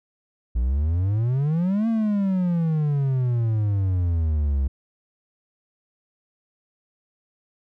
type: exponential two-way sweep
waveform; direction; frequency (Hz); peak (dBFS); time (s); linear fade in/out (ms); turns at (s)
triangle; up then down; 56.2 to 230.4 to 66; -17; 0.55-4.68; 10; 1.88
effects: none

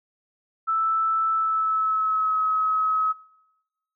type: tone with pitch glide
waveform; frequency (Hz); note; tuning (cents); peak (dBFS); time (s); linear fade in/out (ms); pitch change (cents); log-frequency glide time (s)
sine; 1318.5 to 1279.5; E6 to D#6; 0 to +48; -20; 0.67-3.13; 20; -52; 1.32-2.38
effects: noise-tail reverb RT60 1.0 s tail -25 dB re dry

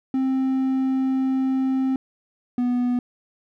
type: tone pair in turn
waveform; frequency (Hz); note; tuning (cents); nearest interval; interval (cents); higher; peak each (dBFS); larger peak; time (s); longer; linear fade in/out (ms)
triangle; 263.6 / 245.9; C4 / B3; +13 / -7; minor second; 120; first; -17; neither; 0.14-1.96 / 2.58-2.99; first; 2
effects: none

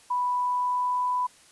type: tone with pitch glide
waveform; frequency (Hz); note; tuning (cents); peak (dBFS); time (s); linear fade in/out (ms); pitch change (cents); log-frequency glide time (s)
sine; 987.8 to 994.7; B5 to B5; 0 to +12; -23; 0.1-1.27; 10; +12; 0.3-1.15
effects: white hiss -55 dBFS RMS until 1.51 s + resampled to 24000 Hz

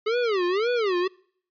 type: tone with vibrato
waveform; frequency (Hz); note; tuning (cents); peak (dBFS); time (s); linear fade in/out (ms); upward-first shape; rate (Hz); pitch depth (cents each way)
square; 415.4; G#4; 0; -22; 0.06-1.08; 10; sine; 1.9; 290
effects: noise-tail reverb RT60 0.6 s tail -26 dB re dry + resampled to 11025 Hz

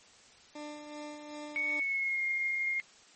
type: tone with tremolo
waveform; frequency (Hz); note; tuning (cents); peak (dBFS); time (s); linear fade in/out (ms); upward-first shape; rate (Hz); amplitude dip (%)
20% pulse; 297.8; D4; +24; -35; 0.55-1.8; 5; sine; 2.6; 45
type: tone with pitch glide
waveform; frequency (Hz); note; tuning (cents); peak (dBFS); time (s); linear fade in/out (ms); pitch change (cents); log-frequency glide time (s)
sine; 2225 to 2131; C#7 to C7; +6 to +31; -29; 1.56-2.8; 0; -75; 1.75-2.23
effects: white hiss -58 dBFS RMS until 3.15 s + MP3 32 kbps

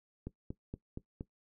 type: click train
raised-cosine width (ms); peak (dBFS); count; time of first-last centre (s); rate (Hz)
3; -27; 5; 0.27-1.209; 4.26
effects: noise-tail reverb RT60 0.1 s tail -17 dB re dry

